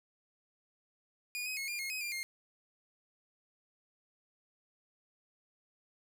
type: tone with pitch steps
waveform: sawtooth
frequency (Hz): 2447 / 2525 / 2174 / 2405 / 2153 / 2527 / 2392 / 2126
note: D#7 / D#7 / C#7 / D7 / C7 / D#7 / D7 / C7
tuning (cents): -29 / +25 / -34 / +41 / +49 / +26 / +31 / +27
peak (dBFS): -33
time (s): 1.35-2.23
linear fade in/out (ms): 0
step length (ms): 110
effects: none